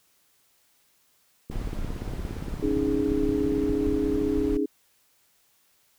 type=click train; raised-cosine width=3 ms; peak=-22 dBFS; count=49; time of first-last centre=1.5-4.275 s; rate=17.3 Hz
type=noise; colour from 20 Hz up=brown; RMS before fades=-33 dBFS; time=1.51-4.57 s; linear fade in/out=2 ms
type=chord; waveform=sine; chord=C# suspended second; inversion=none; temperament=equal; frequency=277.2 / 311.1 / 415.3 Hz; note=C#4 / D#4 / G#4; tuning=0 / 0 / 0 cents; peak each=-27 dBFS; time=2.62-4.66 s; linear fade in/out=10 ms
effects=white hiss -65 dBFS RMS until 5.98 s